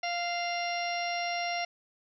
harmonic tone with a mistuned harmonic, 696 Hz, F5, 6 cents flat, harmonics 1 / 2 / 3 / 4 / 5 / 6 / 7 / 8, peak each -32 / -44 / -36 / -39 / -48 / -44 / -51 / -40 dBFS, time 0.03-1.65 s, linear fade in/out 5 ms, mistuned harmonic 5, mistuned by +24 cents, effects none

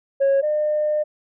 sine tone pair in turn, 549 / 604.3 Hz, C#5 / D5, -17 / +49 cents, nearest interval major second, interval 166 cents, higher second, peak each -12 / -17 dBFS, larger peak first, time 0.2-0.42 / 0.42-1.04 s, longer second, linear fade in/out 20 ms, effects tanh soft clip ceiling -13 dBFS

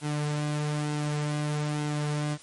sawtooth tone with flanger, 149 Hz, D3, 25 cents sharp, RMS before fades -29 dBFS, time 0.01-2.38 s, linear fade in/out 50 ms, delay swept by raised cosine 1.7 to 4.5 ms, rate 1.1 Hz, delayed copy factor -0.5, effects white hiss -50 dBFS RMS until 2.42 s + MP3 48 kbps

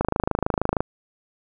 click train, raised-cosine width 1 ms, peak -6 dBFS, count 22, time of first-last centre 0.01-0.805 s, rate 26.4 Hz, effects none

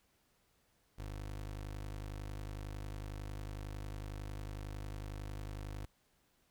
25% pulse tone, 51 Hz, G#1, 31 cents flat, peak -38 dBFS, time 0.98-5.86 s, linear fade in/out 10 ms, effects pink hiss -74 dBFS RMS until 6.5 s

